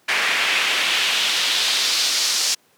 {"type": "noise with band-pass filter sweep", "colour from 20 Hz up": "pink", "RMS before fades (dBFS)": -20, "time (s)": [0.08, 2.55], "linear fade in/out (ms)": 10, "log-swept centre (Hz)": [2100, 5500], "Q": 1.8, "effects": ["pink hiss -58 dBFS RMS until 2.77 s", "high-pass 200 Hz 12 dB/octave"]}